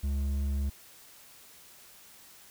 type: tone with hard clipping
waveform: sine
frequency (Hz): 69.7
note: C#2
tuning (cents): +10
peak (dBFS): -29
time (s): 0.03-0.7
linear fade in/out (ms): 10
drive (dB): 6
effects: white hiss -54 dBFS RMS until 2.5 s